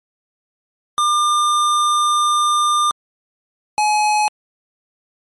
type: tone pair in turn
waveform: square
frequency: 1200 / 845.3 Hz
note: D6 / G#5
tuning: +37 / +30 cents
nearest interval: tritone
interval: 607 cents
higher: first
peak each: -14 dBFS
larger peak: neither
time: 0.98-2.91 / 3.78-4.28 s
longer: first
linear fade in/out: 0 ms
effects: MP3 48 kbps